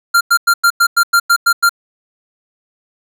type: tone bursts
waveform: square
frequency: 1389 Hz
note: F6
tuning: 10 cents flat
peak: -8 dBFS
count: 10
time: 0.14-1.694 s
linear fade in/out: 10 ms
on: 69 ms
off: 96 ms
effects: none